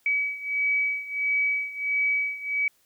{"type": "beating tone pair", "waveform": "sine", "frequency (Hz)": [2278, 2279.5], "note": ["C#7", "C#7"], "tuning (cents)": [47, 48], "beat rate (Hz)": 1.5, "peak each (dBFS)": [-25, -28], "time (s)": [0.06, 2.68], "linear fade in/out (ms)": 2, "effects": ["white hiss -65 dBFS RMS until 2.85 s"]}